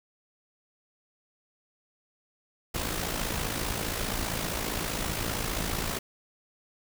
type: noise with amplitude modulation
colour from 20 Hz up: pink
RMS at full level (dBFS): -29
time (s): 2.74-5.99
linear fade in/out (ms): 10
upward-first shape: sine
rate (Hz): 55.2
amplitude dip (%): 55
effects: none